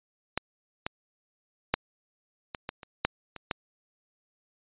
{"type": "clicks", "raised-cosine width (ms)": 0.3, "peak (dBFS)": [-11, -14, -6, -18, -17, -27, -6, -24, -12], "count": 9, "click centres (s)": [0.376, 0.865, 1.74, 2.548, 2.691, 2.832, 3.05, 3.363, 3.512], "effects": ["resampled to 8000 Hz"]}